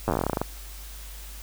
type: slowing click train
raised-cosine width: 1 ms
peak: -10 dBFS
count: 16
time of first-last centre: 0.08-0.416 s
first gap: 9 ms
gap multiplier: 1.12
effects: added 50 Hz sine -39 dBFS peak until 1.42 s + white hiss -45 dBFS RMS until 1.42 s